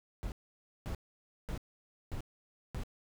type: noise bursts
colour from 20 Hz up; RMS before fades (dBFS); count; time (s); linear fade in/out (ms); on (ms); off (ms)
brown; -38; 5; 0.23-2.835; 0; 89; 540
effects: none